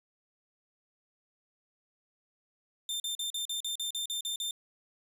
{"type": "tone bursts", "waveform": "sawtooth", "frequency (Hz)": 3588, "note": "A7", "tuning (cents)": 33, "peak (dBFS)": -29, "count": 11, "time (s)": [2.89, 4.51], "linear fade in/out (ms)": 2, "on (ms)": 110, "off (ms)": 41, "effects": ["resampled to 32000 Hz"]}